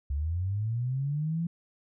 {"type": "linear sweep", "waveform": "sine", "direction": "up", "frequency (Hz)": [67, 171.4], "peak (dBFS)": -27, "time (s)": [0.1, 1.47], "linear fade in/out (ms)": 5, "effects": []}